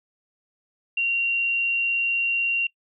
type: tone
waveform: sine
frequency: 2758 Hz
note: F7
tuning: 22 cents flat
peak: -20 dBFS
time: 0.97-2.67 s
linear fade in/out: 5 ms
effects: noise-tail reverb RT60 0.1 s tail -23 dB re dry